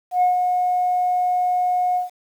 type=tone with ADSR envelope; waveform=sine; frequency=724 Hz; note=F#5; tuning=38 cents flat; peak=-11 dBFS; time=0.11-2.1 s; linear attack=110 ms; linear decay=130 ms; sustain=-5 dB; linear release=140 ms; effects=tanh soft clip ceiling -11 dBFS + 8-bit